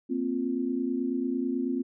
sine chord, Bb suspended second, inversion none, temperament just, 233.1 / 262.2 / 349.6 Hz, Bb3 / C4 / F4, 0 / +4 / +2 cents, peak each -33 / -28 / -33 dBFS, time 0.09-1.83 s, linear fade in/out 20 ms, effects none

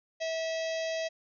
harmonic tone with a mistuned harmonic, 649 Hz, E5, 27 cents flat, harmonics 1 / 3 / 4 / 5 / 6 / 7 / 8 / 9 / 10, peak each -31 / -41 / -43 / -45 / -47 / -48 / -49 / -50 / -51 dBFS, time 0.2-1.09 s, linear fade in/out 20 ms, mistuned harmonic 7, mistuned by +56 cents, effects none

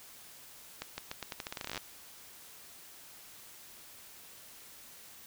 accelerating click train, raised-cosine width 0.2 ms, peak -20 dBFS, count 19, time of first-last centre 0.82-1.777 s, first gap 160 ms, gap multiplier 0.84, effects white hiss -53 dBFS RMS until 5.26 s

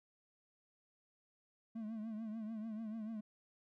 triangle tone with vibrato, 219.6 Hz, A3, 3 cents flat, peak -39 dBFS, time 1.75-3.21 s, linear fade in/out 10 ms, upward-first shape triangle, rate 6.8 Hz, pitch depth 87 cents each way, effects none

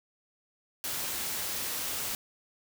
white noise, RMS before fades -34 dBFS, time 0.84-2.15 s, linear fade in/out 0 ms, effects none

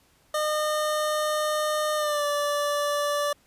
25% pulse tone with pitch glide, 609 to 581.8 Hz, D#5 to D5, -37 to -16 cents, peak -20 dBFS, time 0.34-3.33 s, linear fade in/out 5 ms, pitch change -79 cents, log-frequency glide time 1.96-2.25 s, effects pink hiss -62 dBFS RMS until 3.46 s + resampled to 32000 Hz

